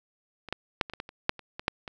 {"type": "clicks", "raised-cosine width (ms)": 0.3, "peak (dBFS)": [-25, -13, -7, -23, -21, -18, -27, -6, -27, -20, -8, -22], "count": 12, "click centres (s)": [0.487, 0.526, 0.812, 0.898, 0.936, 1.001, 1.091, 1.294, 1.393, 1.595, 1.681, 1.878], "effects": []}